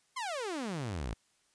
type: exponential sweep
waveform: sawtooth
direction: down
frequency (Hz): 1091 to 49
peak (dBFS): -31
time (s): 0.16-1.14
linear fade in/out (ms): 10
effects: white hiss -71 dBFS RMS until 1.54 s + resampled to 22050 Hz